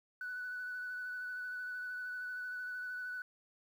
sine tone with vibrato, 1488 Hz, F#6, 9 cents sharp, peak -38 dBFS, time 0.21-3.22 s, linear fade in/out 2 ms, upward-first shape sine, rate 13 Hz, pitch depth 18 cents each way, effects tanh soft clip ceiling -34 dBFS + 11-bit

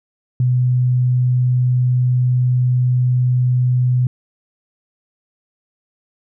sine tone, 125.3 Hz, B2, 25 cents sharp, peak -12 dBFS, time 0.4-4.07 s, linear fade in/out 2 ms, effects none

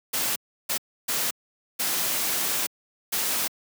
white noise bursts at uneven times, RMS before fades -26 dBFS, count 5, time 0.13-0.36 / 0.69-0.78 / 1.08-1.31 / 1.79-2.67 / 3.12-3.48 s, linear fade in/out 10 ms, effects high-pass 150 Hz 12 dB/octave

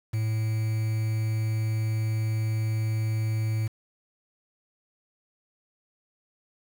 triangle tone with quantisation, 110 Hz, A2, in tune, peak -22 dBFS, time 0.13-3.68 s, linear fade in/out 10 ms, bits 7, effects none

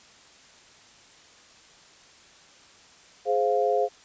sine chord, F minor, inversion first, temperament just, 419.1 / 523.8 / 698.5 Hz, Ab4 / C5 / F5, +16 / +2 / 0 cents, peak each -25 dBFS, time 3.25-3.89 s, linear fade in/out 50 ms, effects white hiss -53 dBFS RMS until 4.04 s + resampled to 16000 Hz

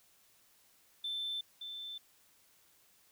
sine tone with echo, 3540 Hz, A7, 10 cents sharp, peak -34 dBFS, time 1.04-1.41 s, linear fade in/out 5 ms, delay 570 ms, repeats 1, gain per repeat -7 dB, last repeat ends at 1.98 s, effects tanh soft clip ceiling -32 dBFS + white hiss -67 dBFS RMS until 3.11 s

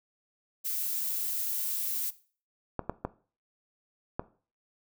violet noise, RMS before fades -32 dBFS, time 0.64-2.11 s, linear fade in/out 20 ms
clicks, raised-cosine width 1 ms, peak -16 dBFS, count 4, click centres 2.793 / 2.896 / 3.05 / 4.195 s
effects noise-tail reverb RT60 0.4 s tail -17 dB re dry

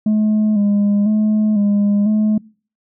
sine tone with vibrato, 208.9 Hz, G#3, 10 cents sharp, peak -9 dBFS, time 0.06-2.38 s, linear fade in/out 5 ms, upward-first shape square, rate 1 Hz, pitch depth 41 cents each way, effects noise-tail reverb RT60 0.4 s tail -25 dB re dry + tanh soft clip ceiling -11 dBFS

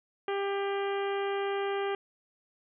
harmonic tone with a mistuned harmonic, 397.2 Hz, G4, 23 cents sharp, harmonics 1 / 2 / 3 / 4 / 5 / 6 / 7 / 8, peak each -30 / -36 / -40 / -42 / -44 / -46 / -47 / -48 dBFS, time 0.28-1.95 s, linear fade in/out 2 ms, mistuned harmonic 7, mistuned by +24 cents, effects none

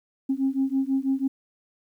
sine beating tone pair, 265.7 / 271.8 Hz, C4 / C#4, +27 / -34 cents, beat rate 6.1 Hz, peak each -24 dBFS, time 0.29-1.28 s, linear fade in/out 10 ms, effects tanh soft clip ceiling -15 dBFS + 10-bit

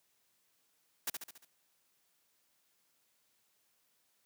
white noise with echo, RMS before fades -35 dBFS, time 1.07-1.1 s, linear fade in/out 5 ms, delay 70 ms, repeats 5, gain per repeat -5 dB, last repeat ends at 1.45 s, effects white hiss -75 dBFS RMS until 4.25 s + high-pass 100 Hz 12 dB/octave

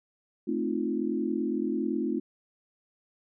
sine chord, F dominant seventh, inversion first, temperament equal, 220 / 261.6 / 311.1 / 349.2 Hz, A3 / C4 / Eb4 / F4, 0 / 0 / 0 / 0 cents, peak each -32 dBFS, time 0.47-2.2 s, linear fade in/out 10 ms, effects none

